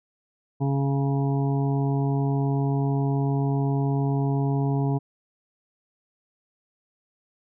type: harmonic tone with a mistuned harmonic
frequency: 138.59 Hz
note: C#3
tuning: in tune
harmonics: 1 / 2 / 3 / 5 / 6 / 7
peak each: -22 / -28 / -32 / -36 / -38 / -39 dBFS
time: 0.6-4.99 s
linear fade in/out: 20 ms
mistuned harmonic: 7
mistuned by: -16 cents
effects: none